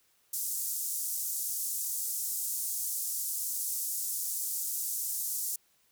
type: band-pass noise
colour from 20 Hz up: white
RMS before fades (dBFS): -34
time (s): 0.33-5.56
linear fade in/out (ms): 5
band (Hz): 6400 to 16000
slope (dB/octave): 24
effects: white hiss -69 dBFS RMS until 5.91 s